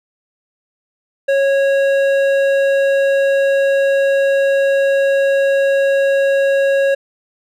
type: tone with hard clipping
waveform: sine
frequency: 550 Hz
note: C#5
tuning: 14 cents flat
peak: -13 dBFS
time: 1.28-6.95 s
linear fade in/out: 10 ms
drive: 10 dB
effects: none